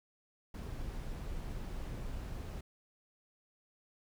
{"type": "noise", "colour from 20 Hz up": "brown", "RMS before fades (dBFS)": -41, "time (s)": [0.54, 2.61], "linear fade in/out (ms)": 5, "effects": []}